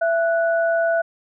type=tone pair together; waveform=sine; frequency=667 / 1475.9 Hz; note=E5 / F#6; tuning=+20 / -5 cents; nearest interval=octave + major second; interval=1375 cents; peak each=-17 / -24 dBFS; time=0.01-1.02 s; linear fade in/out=10 ms; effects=none